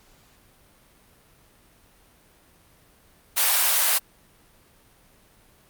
white high-pass noise, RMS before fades -20 dBFS, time 3.36-3.99 s, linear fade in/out 20 ms, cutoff 630 Hz, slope 24 dB/octave, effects pink hiss -57 dBFS RMS until 5.69 s + Opus 48 kbps

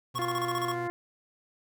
40% pulse tone with vibrato, 124.4 Hz, B2, 13 cents sharp, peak -38 dBFS, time 0.14-0.88 s, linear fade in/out 10 ms, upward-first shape square, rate 19 Hz, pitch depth 28 cents each way
square tone with tremolo, 1100 Hz, C#6, 14 cents flat, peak -30 dBFS, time 0.15-0.75 s, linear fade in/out 10 ms, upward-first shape square, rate 15 Hz, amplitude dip 80%
harmonic tone, 349.2 Hz, F4, in tune, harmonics 1 / 2 / 3 / 4 / 5 / 6, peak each -33 / -36 / -39 / -44 / -42 / -46 dBFS, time 0.19-0.9 s, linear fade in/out 0 ms
effects none

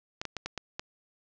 clicks, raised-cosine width 0.2 ms, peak -17 dBFS, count 6, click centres 0.215 / 0.253 / 0.367 / 0.46 / 0.577 / 0.795 s, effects resampled to 16000 Hz + 9-bit

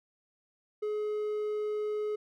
triangle tone, 422.8 Hz, G#4, 31 cents sharp, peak -28 dBFS, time 0.82-2.16 s, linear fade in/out 10 ms, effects none

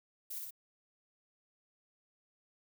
violet noise with echo, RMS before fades -42 dBFS, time 0.3-0.39 s, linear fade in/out 10 ms, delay 59 ms, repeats 2, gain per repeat -2 dB, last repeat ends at 0.508 s, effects none

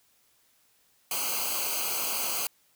white noise with comb filter, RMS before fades -30 dBFS, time 1.11-2.47 s, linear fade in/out 2 ms, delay 0.55 ms, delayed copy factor -0.95, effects white hiss -66 dBFS RMS until 2.75 s

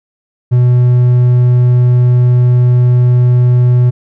triangle tone, 123.47 Hz, B2, in tune, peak -3 dBFS, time 0.51-3.91 s, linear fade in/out 20 ms, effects none

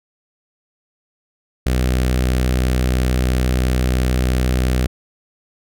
sawtooth tone with notch filter, 63 Hz, B1, 35 cents sharp, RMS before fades -17 dBFS, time 1.66-4.87 s, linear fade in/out 5 ms, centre 950 Hz, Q 1.8, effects none

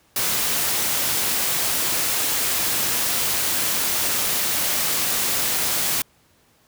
white noise, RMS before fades -22 dBFS, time 0.16-6.02 s, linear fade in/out 2 ms, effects pink hiss -59 dBFS RMS until 6.67 s + high-pass 60 Hz 12 dB/octave

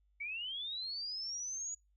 sine linear sweep, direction up, 2216 to 6870 Hz, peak -38 dBFS, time 0.2-1.75 s, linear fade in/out 10 ms, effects noise-tail reverb RT60 0.2 s tail -24 dB re dry + added 50 Hz sine -69 dBFS peak until 1.96 s

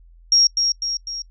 sine tone with echo, 5588 Hz, F8, in tune, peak -11 dBFS, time 0.32-0.47 s, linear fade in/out 2 ms, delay 250 ms, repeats 3, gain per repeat -5 dB, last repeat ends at 1.22 s, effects noise-tail reverb RT60 0.1 s tail -26 dB re dry + added 42 Hz sine -45 dBFS peak until 1.3 s

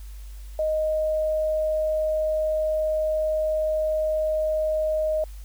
sine tone, 622.3 Hz, D#5, in tune, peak -21 dBFS, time 0.59-5.24 s, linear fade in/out 2 ms, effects added 50 Hz sine -36 dBFS peak until 5.44 s + white hiss -54 dBFS RMS until 5.44 s

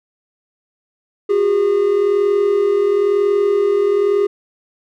triangle tone pair together, 365.4 / 406.4 Hz, F#4 / G#4, -22 / -38 cents, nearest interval major second, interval 184 cents, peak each -18 / -11 dBFS, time 1.29-4.27 s, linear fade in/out 10 ms, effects none

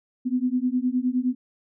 sine beating tone pair, 246.9 / 256.6 Hz, B3 / C4, 0 / -34 cents, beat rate 9.7 Hz, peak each -24 dBFS, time 0.25-1.35 s, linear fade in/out 20 ms, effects none

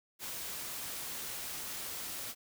white noise, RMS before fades -41 dBFS, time 0.19-2.35 s, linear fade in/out 50 ms, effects none

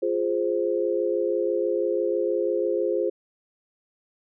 sine chord, F minor, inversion none, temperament equal, 349.2 / 415.3 / 523.3 Hz, F4 / Ab4 / C5, 0 / 0 / 0 cents, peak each -26 dBFS, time 0.02-3.1 s, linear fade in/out 10 ms, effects none

